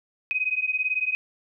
sine beating tone pair, 2506 / 2524 Hz, D#7 / D#7, +12 / +24 cents, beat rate 18 Hz, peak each -26 dBFS, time 0.31-1.15 s, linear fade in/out 0 ms, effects none

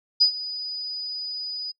sine tone with ADSR envelope, 4958 Hz, D#8, 7 cents flat, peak -12 dBFS, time 0.2-1.72 s, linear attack 16 ms, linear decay 93 ms, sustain -17 dB, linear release 15 ms, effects noise-tail reverb RT60 0.1 s tail -25 dB re dry

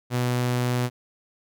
sawtooth tone, 123.47 Hz, B2, in tune, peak -18 dBFS, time 0.1-0.9 s, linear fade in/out 50 ms, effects none

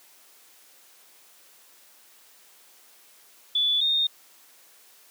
sine tone pair in turn, 3458 / 3675 Hz, A7 / A#7, -31 / -25 cents, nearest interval minor second, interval 106 cents, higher second, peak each -20 dBFS, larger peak neither, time 3.55-3.81 / 3.81-4.07 s, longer neither, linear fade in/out 5 ms, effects white hiss -55 dBFS RMS until 5.1 s + high-pass 300 Hz 12 dB/octave

